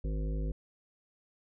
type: harmonic tone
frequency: 52.2 Hz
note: G#1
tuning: 10 cents sharp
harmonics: 1 / 3 / 5 / 7 / 9 / 10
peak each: -31 / -39 / -45 / -48 / -49 / -51 dBFS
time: 0.04-0.52 s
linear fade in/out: 5 ms
effects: none